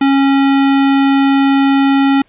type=tone; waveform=square; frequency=274.5 Hz; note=C#4; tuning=17 cents flat; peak=-9 dBFS; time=0.01-2.22 s; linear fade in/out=5 ms; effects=pink hiss -53 dBFS RMS until 2.28 s + resampled to 8000 Hz